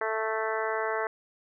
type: harmonic tone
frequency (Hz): 220.2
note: A3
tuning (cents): +2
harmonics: 2 / 3 / 4 / 5 / 6 / 7 / 8 / 9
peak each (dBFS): -32 / -34 / -35 / -36 / -37 / -37 / -38 / -39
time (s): 0.01-1.07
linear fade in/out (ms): 2
effects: none